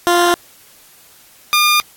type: tone pair in turn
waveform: 15% pulse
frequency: 349 / 1208.3 Hz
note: F4 / D6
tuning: -1 / +49 cents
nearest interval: octave + minor seventh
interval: 2150 cents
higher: second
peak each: -4 dBFS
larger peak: neither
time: 0.07-0.34 / 1.53-1.8 s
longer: neither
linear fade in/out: 0 ms
effects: white hiss -46 dBFS RMS until 1.96 s + AAC 64 kbps